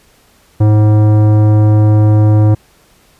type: tone with tanh clipping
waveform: sine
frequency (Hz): 106.4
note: G#2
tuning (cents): +42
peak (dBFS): -7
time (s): 0.6-2.55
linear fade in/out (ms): 10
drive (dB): 15
effects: pink hiss -49 dBFS RMS until 3.19 s + resampled to 32000 Hz